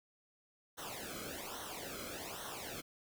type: noise with flanger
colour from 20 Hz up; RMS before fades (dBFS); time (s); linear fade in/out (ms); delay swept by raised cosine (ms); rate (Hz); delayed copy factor
pink; -45; 0.77-2.82; 20; 0.41 to 1.11; 1.2; -0.85
effects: none